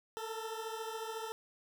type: beating tone pair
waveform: 20% pulse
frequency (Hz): 441.1 / 455.1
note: A4 / A#4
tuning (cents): +4 / -42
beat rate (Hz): 14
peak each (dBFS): -36 / -39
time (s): 0.17-1.32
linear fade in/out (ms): 0
effects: none